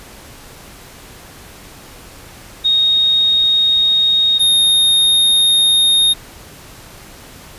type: tone pair in turn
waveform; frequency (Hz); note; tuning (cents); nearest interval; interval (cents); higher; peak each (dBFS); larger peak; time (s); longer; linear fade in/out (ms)
sine / square; 3729 / 3699; A#7 / A#7; 0 / -14; unison; 14; first; -10; neither; 2.64-4.39 / 4.39-6.14; neither; 20
effects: pink hiss -38 dBFS RMS until 7.58 s + resampled to 32000 Hz